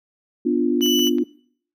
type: chord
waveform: sine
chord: B diminished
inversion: none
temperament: equal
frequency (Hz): 246.9 / 293.7 / 349.2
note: B3 / D4 / F4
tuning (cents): 0 / 0 / 0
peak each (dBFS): -21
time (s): 0.45-1.24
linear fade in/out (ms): 10
type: clicks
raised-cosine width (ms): 0.3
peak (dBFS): -24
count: 5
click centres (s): 0.809 / 0.862 / 0.993 / 1.071 / 1.184
type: tone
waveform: 35% pulse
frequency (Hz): 2974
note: F#7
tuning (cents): +8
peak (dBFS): -18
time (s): 0.81-1.1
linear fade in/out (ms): 20
effects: noise-tail reverb RT60 0.6 s tail -22 dB re dry

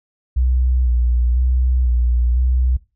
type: tone with vibrato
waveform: sine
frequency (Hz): 61.5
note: B1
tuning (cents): -7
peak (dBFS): -13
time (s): 0.36-2.77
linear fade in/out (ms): 10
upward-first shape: square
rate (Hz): 1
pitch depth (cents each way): 38
effects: noise-tail reverb RT60 0.3 s tail -20 dB re dry

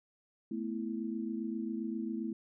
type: chord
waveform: sine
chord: A suspended second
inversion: none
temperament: just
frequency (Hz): 220 / 247.5 / 330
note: A3 / B3 / E4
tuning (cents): 0 / +4 / +2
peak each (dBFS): -37 / -40 / -39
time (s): 0.51-2.33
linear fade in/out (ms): 5
effects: none

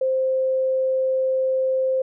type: tone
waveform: sine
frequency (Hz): 523.3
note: C5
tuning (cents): 0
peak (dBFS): -18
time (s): 0.01-2.02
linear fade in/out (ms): 5
effects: none

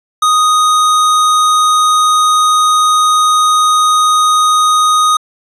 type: tone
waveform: square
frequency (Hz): 1244.5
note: D#6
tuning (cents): 0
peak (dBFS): -8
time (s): 0.22-5.17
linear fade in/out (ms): 5
effects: resampled to 24000 Hz + 8-bit

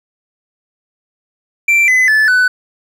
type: tone with pitch steps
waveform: triangle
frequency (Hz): 2349 / 2021 / 1739.5 / 1497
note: D7 / B6 / A6 / F#6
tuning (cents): 0 / +39 / -20 / +20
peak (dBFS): -6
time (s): 1.68-2.48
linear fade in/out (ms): 5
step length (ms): 200
effects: none

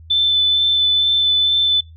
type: tone with vibrato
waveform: sine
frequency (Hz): 3520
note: A7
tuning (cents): 0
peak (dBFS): -12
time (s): 0.1-1.81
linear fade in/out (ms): 10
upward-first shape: sine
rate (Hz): 2.2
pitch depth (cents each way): 10
effects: noise-tail reverb RT60 0.2 s tail -20 dB re dry + added 81 Hz sine -38 dBFS peak until 1.96 s

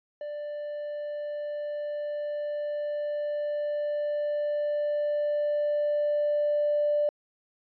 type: tone with level ramp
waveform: triangle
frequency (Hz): 590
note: D5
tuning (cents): +8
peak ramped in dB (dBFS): -31 to -18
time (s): 0.21-7.09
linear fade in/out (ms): 2
effects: tanh soft clip ceiling -20 dBFS + resampled to 11025 Hz

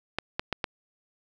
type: clicks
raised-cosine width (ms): 0.3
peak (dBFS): -11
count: 4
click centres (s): 0.186 / 0.395 / 0.527 / 0.642
effects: none

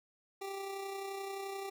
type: tone with amplitude modulation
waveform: 25% pulse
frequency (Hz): 392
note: G4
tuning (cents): 0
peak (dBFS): -34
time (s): 0.41-1.7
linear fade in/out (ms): 10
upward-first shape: sine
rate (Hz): 31.5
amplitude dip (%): 35
effects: none

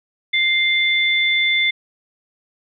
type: tone pair together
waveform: sine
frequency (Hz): 2093 / 3520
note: C7 / A7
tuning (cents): 0 / 0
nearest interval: major sixth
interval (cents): 900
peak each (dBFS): -16 / -19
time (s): 0.33-1.71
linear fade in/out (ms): 10
effects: none

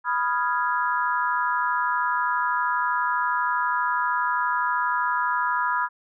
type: chord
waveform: sine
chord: F half-diminished seventh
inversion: second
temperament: equal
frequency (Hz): 987.8 / 1244.5 / 1396.9 / 1661.2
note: Cb6 / Eb6 / F6 / Ab6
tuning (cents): 0 / 0 / 0 / 0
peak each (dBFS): -24 / -28 / -28 / -29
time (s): 0.04-5.89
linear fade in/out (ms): 50
effects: none

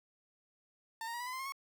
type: tone with pitch steps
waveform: 30% pulse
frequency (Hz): 903 / 928.9 / 955.6 / 983 / 1011.2 / 1040.3 / 1070.1 / 1100.9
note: A5 / A#5 / A#5 / B5 / B5 / C6 / C6 / C#6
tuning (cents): +45 / -6 / +43 / -8 / +41 / -10 / +39 / -12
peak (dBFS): -36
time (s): 1.01-1.522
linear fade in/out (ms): 2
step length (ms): 64
effects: none

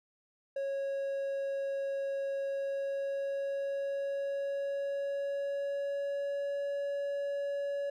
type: tone with pitch glide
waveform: triangle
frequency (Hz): 550 to 564.8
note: C#5 to C#5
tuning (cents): -14 to +32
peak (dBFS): -30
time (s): 0.56-7.9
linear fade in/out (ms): 5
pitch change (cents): +46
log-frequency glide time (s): 2.37-6.64
effects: none

